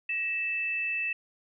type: tone pair together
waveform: sine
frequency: 1900.5 / 2637 Hz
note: A#6 / E7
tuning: +33 / 0 cents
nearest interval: tritone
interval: 567 cents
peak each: -38 / -28 dBFS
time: 0.09-1.13 s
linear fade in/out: 5 ms
effects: none